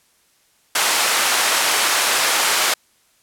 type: high-pass noise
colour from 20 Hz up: pink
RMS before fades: -17 dBFS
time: 0.75-2.74 s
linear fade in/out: 5 ms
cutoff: 810 Hz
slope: 12 dB/octave
effects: white hiss -59 dBFS RMS until 3.22 s + low-pass 12000 Hz 12 dB/octave